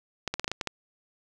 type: clicks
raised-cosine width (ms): 0.2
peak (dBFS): -12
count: 8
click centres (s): 0.277 / 0.34 / 0.396 / 0.444 / 0.479 / 0.516 / 0.612 / 0.673
effects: none